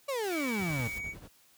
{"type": "exponential sweep", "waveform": "35% pulse", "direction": "down", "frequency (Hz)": [579, 110], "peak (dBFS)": -29, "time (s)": [0.08, 0.88], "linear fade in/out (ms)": 10}
{"type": "noise", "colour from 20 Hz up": "white", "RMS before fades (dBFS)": -48, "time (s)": [0.23, 0.99], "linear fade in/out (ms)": 10}
{"type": "tone with pitch glide", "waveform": "triangle", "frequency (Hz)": [2282, 2254], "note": ["C#7", "C#7"], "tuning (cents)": [50, 28], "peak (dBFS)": -34, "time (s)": [0.3, 1.15], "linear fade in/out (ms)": 50, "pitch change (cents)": -22, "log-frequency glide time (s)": [0.76, 0.86]}
{"type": "noise with tremolo", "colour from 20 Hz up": "brown", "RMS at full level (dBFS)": -40, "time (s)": [0.59, 1.28], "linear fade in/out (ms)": 10, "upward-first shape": "triangle", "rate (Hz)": 11, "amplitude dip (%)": 70}
{"effects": ["white hiss -63 dBFS RMS until 1.57 s", "high-pass 60 Hz 12 dB/octave"]}